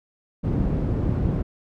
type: low-pass noise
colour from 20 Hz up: white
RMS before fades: -23 dBFS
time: 0.43-1.43 s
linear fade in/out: 20 ms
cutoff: 190 Hz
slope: 12 dB/octave
effects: none